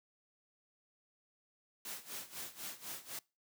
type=noise with tremolo; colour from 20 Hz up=white; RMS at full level=-43 dBFS; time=1.85-3.19 s; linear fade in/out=2 ms; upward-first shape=sine; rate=4 Hz; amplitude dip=85%; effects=noise-tail reverb RT60 0.3 s tail -25 dB re dry + high-pass 100 Hz 12 dB/octave